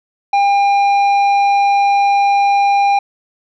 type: tone with tanh clipping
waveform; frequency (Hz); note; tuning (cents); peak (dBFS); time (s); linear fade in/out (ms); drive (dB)
sine; 802; G5; +39; -11; 0.33-2.99; 5; 9
effects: none